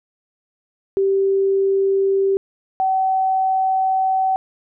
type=tone pair in turn; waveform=sine; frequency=390 / 760.9 Hz; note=G4 / F#5; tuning=-9 / +48 cents; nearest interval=octave; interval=1157 cents; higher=second; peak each=-14 / -15 dBFS; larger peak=first; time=0.97-2.37 / 2.8-4.36 s; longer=second; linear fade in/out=0 ms; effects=none